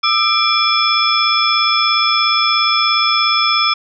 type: tone cluster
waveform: sine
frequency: 1203 / 1320 / 2363 / 3407 / 5240 Hz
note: D6 / E6 / D7 / G#7 / E8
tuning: +41 / +2 / +10 / +44 / -11 cents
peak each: -18 dBFS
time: 0.03-3.74 s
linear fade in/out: 10 ms
effects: none